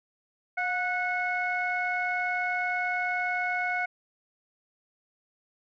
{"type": "tone cluster", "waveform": "sine", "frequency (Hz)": [719, 1478, 2191], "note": ["F#5", "F#6", "C#7"], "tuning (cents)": [-50, -2, -21], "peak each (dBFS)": [-30, -30, -30], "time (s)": [0.57, 3.86], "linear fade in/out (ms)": 10, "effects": ["tanh soft clip ceiling -18 dBFS"]}